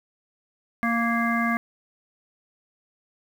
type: harmonic tone with a mistuned harmonic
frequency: 232.2 Hz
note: A#3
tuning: 7 cents flat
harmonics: 1 / 3 / 5 / 7 / 9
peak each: -24 / -30 / -28 / -29 / -29 dBFS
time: 0.83-1.57 s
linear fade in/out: 0 ms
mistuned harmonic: 7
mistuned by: +23 cents
effects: 8-bit